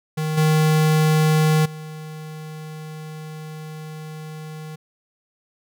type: tone with level steps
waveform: square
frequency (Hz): 155.56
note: D#3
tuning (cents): 0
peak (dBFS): -22 / -15 / -33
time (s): 0.17-4.76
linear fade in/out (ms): 10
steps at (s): 0.37 / 1.65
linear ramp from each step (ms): 10
effects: none